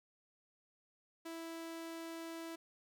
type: tone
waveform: sawtooth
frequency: 329.6 Hz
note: E4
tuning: in tune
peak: -40 dBFS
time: 1.25-2.56 s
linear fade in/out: 10 ms
effects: none